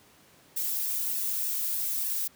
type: noise with flanger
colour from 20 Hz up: violet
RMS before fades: -30 dBFS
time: 0.56-2.28 s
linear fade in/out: 10 ms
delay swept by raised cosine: 1.1 to 2.4 ms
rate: 3.3 Hz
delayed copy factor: +0.65
effects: pink hiss -58 dBFS RMS until 2.35 s + high-pass 100 Hz 12 dB/octave